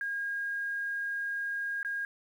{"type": "tone with dropouts", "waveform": "sine", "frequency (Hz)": 1626, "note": "G#6", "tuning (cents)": -37, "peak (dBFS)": -31, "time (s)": [0.01, 2.05], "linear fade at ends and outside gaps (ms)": 1, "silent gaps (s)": [1.83, 1.848], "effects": ["10-bit"]}